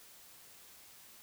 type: silence
effects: white hiss -57 dBFS RMS until 1.22 s